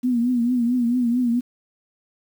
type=tone with vibrato; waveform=sine; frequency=242.6 Hz; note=B3; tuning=31 cents flat; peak=-17 dBFS; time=0.03-1.41 s; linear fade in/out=20 ms; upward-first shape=triangle; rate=4.5 Hz; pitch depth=92 cents each way; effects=8-bit

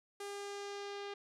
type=tone with low-pass filter sweep; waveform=sawtooth; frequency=403.2 Hz; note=G4; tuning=49 cents sharp; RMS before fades=-44 dBFS; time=0.2-1.14 s; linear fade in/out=5 ms; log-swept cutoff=10000 to 3800 Hz; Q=1.4; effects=none

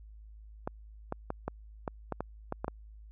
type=clicks; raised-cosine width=1 ms; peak=-19 dBFS; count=10; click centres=0.675 / 1.124 / 1.304 / 1.48 / 1.878 / 2.123 / 2.206 / 2.524 / 2.645 / 2.681 s; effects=added 53 Hz sine -48 dBFS peak until 3.11 s

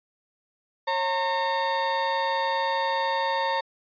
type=tone pair together; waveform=35% pulse; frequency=543 / 913.2 Hz; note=C#5 / A#5; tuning=-36 / -36 cents; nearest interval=major sixth; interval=900 cents; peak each=-27 / -23 dBFS; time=0.87-3.61 s; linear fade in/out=10 ms; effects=resampled to 11025 Hz

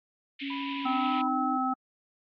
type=band-pass noise; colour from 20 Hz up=pink; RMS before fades=-40 dBFS; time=0.39-1.22 s; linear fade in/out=10 ms; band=2100 to 3400 Hz; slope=48 dB/octave
type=tone with pitch glide; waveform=sine; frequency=277.2 to 304 Hz; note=C#4 to D#4; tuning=0 to -40 cents; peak=-33 dBFS; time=0.41-1.58 s; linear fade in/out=20 ms; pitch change=+160 cents; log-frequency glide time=0.9-1.18 s
type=tone; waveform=sine; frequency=987.8 Hz; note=B5; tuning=in tune; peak=-37 dBFS; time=0.5-1.28 s; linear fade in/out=5 ms
type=harmonic tone; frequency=259.1 Hz; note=C4; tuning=17 cents flat; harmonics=1 / 3 / 5; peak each=-30 / -30 / -30 dBFS; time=0.85-1.74 s; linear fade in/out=10 ms
effects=AAC 48 kbps

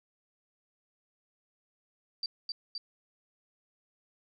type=tone with echo; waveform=sine; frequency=4673 Hz; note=D8; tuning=9 cents flat; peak=-31 dBFS; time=2.23-2.26 s; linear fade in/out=2 ms; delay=260 ms; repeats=2; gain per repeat=-2 dB; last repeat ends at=2.78 s; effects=none

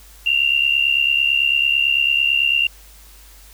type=tone pair together; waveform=sine; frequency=2741 / 2810 Hz; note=F7 / F7; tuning=-33 / +10 cents; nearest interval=unison; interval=43 cents; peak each=-17 / -17 dBFS; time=0.26-2.67 s; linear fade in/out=5 ms; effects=added 50 Hz sine -44 dBFS peak until 3.53 s + white hiss -47 dBFS RMS until 3.53 s

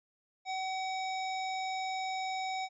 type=harmonic tone with a mistuned harmonic; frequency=757 Hz; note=F#5; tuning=39 cents sharp; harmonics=1 / 3 / 5 / 7 / 9; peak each=-34 / -41 / -45 / -48 / -52 dBFS; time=0.45-2.69 s; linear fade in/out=50 ms; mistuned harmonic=9; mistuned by=+36 cents; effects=none

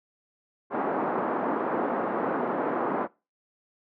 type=band-pass noise; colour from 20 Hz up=pink; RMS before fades=-28 dBFS; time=0.7-3.08 s; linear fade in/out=50 ms; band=240 to 1300 Hz; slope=24 dB/octave; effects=noise-tail reverb RT60 0.3 s tail -24 dB re dry

